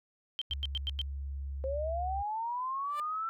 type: tone bursts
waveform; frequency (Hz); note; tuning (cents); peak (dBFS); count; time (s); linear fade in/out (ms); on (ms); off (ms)
sine; 3136; G7; 0; -31; 6; 0.39-1.015; 0; 25; 95
type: tone with pitch glide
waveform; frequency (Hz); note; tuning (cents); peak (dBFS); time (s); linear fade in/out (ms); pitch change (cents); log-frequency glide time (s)
sine; 69.3 to 68.82; C#2 to C#2; 0 to -12; -35; 0.5-2.23; 20; -12; 1.1-1.67
type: linear sweep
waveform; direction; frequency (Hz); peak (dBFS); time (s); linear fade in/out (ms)
sine; up; 523.3 to 1345; -32; 1.64-3.29; 0
type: tone with exponential growth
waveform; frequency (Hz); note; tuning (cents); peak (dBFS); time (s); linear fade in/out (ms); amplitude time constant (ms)
10% pulse; 587.3; D5; 0; -33; 2.84-3; 0; 33
effects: none